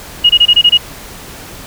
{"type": "tone bursts", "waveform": "sine", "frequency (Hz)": 2879, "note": "F#7", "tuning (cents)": -48, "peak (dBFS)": -3, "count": 7, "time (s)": [0.24, 0.776], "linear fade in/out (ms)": 10, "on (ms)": 56, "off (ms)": 24, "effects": ["pink hiss -31 dBFS RMS until 1.66 s"]}